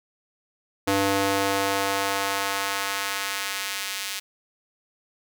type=tone with high-pass filter sweep; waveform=square; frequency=98.5 Hz; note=G2; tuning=9 cents sharp; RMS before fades=-26 dBFS; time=0.87-4.2 s; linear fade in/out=10 ms; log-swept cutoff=310 to 2800 Hz; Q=0.81; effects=none